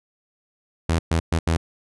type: tone bursts at uneven times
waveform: sawtooth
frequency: 82.41 Hz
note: E2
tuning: in tune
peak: -14 dBFS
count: 4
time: 0.89-0.99 / 1.11-1.2 / 1.32-1.39 / 1.47-1.57 s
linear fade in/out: 5 ms
effects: resampled to 24000 Hz